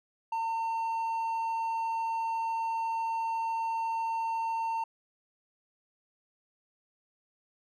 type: tone with hard clipping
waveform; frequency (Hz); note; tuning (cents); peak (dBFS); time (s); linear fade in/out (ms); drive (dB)
sine; 907; A#5; -48; -30; 0.32-4.84; 5; 3
effects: none